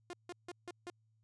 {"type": "tone bursts", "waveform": "sawtooth", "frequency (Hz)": 352.9, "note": "F4", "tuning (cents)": 18, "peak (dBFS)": -39, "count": 5, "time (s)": [0.1, 0.9], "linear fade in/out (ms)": 0, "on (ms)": 32, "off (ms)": 160, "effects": ["added 110 Hz sine -70 dBFS peak until 1.23 s", "resampled to 22050 Hz"]}